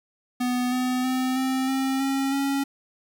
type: tone with pitch steps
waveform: square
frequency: 248.1 / 252.6 / 257.1 / 261.8 / 266.5 / 271.3 / 276.2 Hz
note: B3 / B3 / C4 / C4 / C4 / C#4 / C#4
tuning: +8 / +39 / -30 / +1 / +32 / -37 / -6 cents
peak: -23 dBFS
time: 0.4-2.64 s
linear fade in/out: 10 ms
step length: 320 ms
effects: 9-bit